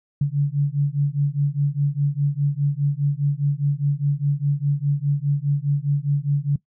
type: beating tone pair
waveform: sine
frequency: 140.7 / 145.6 Hz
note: C#3 / D3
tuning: +26 / -15 cents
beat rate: 4.9 Hz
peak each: -21 dBFS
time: 0.21-6.56 s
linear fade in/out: 5 ms
effects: noise-tail reverb RT60 0.1 s tail -19 dB re dry